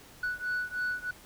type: beating tone pair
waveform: sine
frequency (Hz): 1477 / 1480.2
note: F#6 / F#6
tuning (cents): -3 / 0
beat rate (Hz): 3.2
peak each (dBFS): -31 / -32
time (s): 0.23-1.11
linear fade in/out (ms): 5
effects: tanh soft clip ceiling -27 dBFS + pink hiss -53 dBFS RMS until 1.25 s